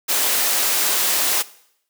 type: high-pass noise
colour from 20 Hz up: white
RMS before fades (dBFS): -19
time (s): 0.08-1.43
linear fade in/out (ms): 20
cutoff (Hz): 330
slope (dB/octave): 12
effects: noise-tail reverb RT60 0.7 s tail -19 dB re dry